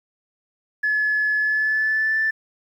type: tone with pitch glide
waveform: sine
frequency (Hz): 1711 to 1763.2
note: A6 to A6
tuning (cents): -49 to +3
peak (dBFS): -17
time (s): 0.83-2.31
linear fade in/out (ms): 10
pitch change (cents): +52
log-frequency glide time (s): 1.37-2.19
effects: tanh soft clip ceiling -13 dBFS + 9-bit